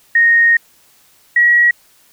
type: tone pair in turn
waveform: sine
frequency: 1860 / 1913.4 Hz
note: A#6 / A#6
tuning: -4 / +45 cents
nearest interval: unison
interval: 49 cents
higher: second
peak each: -7 dBFS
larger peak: neither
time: 0.15-0.57 / 1.36-1.71 s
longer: first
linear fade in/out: 5 ms
effects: white hiss -51 dBFS RMS until 2.12 s